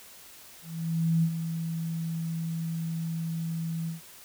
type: tone with ADSR envelope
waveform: sine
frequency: 164.4 Hz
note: E3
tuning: 4 cents flat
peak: -20 dBFS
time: 0.62-4.01 s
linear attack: 610 ms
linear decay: 69 ms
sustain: -9 dB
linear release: 130 ms
effects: white hiss -50 dBFS RMS until 4.24 s